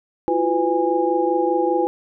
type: tone cluster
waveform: sine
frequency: 333.6 / 358.6 / 501 / 821 Hz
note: E4 / F4 / B4 / G#5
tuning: +21 / +46 / +25 / -20 cents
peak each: -22 dBFS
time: 0.28-1.87 s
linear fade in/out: 0 ms
effects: none